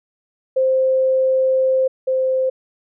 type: tone pair in turn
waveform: sine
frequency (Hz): 523.3 / 521.2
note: C5 / C5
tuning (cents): 0 / -7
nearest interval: unison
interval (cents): 7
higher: first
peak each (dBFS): -13 / -15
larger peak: first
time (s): 0.56-1.88 / 2.07-2.5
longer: first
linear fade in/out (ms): 10
effects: none